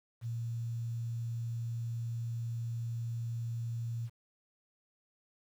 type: tone with quantisation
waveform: sine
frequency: 116.54 Hz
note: A#2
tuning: in tune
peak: -34 dBFS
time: 0.21-4.1 s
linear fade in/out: 50 ms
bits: 10
effects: none